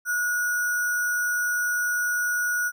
sine tone with sample-and-hold, 1455 Hz, F#6, 29 cents flat, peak -22 dBFS, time 0.05-2.72 s, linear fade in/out 50 ms, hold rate 7350 Hz, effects none

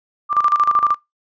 sine tone with tremolo, 1184 Hz, D6, 14 cents sharp, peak -10 dBFS, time 0.29-0.96 s, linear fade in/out 50 ms, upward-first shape square, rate 13 Hz, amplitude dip 70%, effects noise-tail reverb RT60 0.2 s tail -23 dB re dry + resampled to 16000 Hz

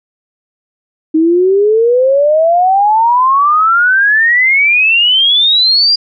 sine exponential sweep, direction up, 311.1 to 4865 Hz, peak -6 dBFS, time 1.14-5.96 s, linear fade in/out 10 ms, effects none

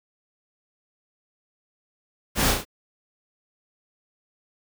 pink noise with echo, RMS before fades -22 dBFS, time 2.35-2.55 s, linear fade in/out 50 ms, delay 34 ms, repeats 3, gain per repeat -4 dB, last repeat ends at 2.652 s, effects none

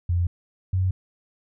sine tone pair in turn, 87.31 / 93.2 Hz, F2 / F#2, 0 / +13 cents, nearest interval minor second, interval 113 cents, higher second, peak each -19 / -19 dBFS, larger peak neither, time 0.09-0.27 / 0.73-0.91 s, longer neither, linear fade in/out 5 ms, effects none

